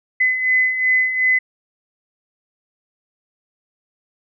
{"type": "beating tone pair", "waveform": "sine", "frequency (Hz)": [2023, 2025.7], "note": ["B6", "B6"], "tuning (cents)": [41, 43], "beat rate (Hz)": 2.7, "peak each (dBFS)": [-22, -15], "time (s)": [0.2, 1.39], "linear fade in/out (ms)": 10, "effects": []}